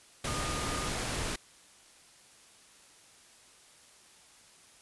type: tone in noise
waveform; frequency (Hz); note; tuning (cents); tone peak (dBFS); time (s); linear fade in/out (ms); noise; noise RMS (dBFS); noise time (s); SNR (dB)
sine; 1222; D#6; -32; -39; 0.27-0.89; 5; pink; -34; 0.24-1.36; -8
effects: white hiss -58 dBFS RMS until 4.81 s + resampled to 24000 Hz